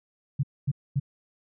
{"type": "tone bursts", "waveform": "sine", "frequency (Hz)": 138.59, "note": "C#3", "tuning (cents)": 0, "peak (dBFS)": -21, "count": 3, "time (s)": [0.39, 0.999], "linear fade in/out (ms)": 10, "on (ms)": 43, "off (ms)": 240, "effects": []}